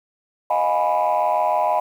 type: chord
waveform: sine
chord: F half-diminished seventh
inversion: third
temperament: equal with one note detuned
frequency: 622.3 / 708.6 / 830.6 / 987.8 Hz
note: Eb5 / F5 / Ab5 / Cb6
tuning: 0 / +25 / 0 / 0 cents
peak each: -21 dBFS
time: 0.5-1.8 s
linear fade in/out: 5 ms
effects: tanh soft clip ceiling -11 dBFS + 8-bit